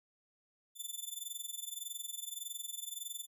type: tone with amplitude modulation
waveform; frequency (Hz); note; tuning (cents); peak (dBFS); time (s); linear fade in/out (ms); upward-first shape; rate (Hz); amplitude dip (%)
10% pulse; 3520; A7; 0; -30; 0.75-3.27; 50; sine; 21.7; 85
effects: none